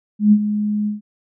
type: tone with ADSR envelope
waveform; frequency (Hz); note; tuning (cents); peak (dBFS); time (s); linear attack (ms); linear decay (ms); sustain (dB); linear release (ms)
sine; 209.4; G#3; +15; -6; 0.19-1.01; 130; 62; -11; 140
effects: none